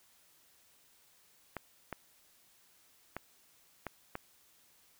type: clicks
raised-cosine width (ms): 0.5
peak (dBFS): -23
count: 5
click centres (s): 1.567 / 1.927 / 3.166 / 3.867 / 4.154
effects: white hiss -66 dBFS RMS until 4.99 s